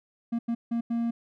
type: tone bursts at uneven times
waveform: triangle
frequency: 233.1 Hz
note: A#3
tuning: in tune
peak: -23 dBFS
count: 4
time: 0.32-0.39 / 0.48-0.55 / 0.71-0.81 / 0.9-1.11 s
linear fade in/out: 10 ms
effects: none